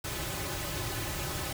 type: noise with comb filter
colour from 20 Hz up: pink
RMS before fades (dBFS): -35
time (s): 0.04-1.53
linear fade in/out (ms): 5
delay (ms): 4.3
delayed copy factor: -0.8
effects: none